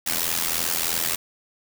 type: noise with amplitude modulation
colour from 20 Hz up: white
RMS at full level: -21 dBFS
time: 0.06-1.16 s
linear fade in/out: 10 ms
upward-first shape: sine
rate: 83.1 Hz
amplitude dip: 85%
effects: none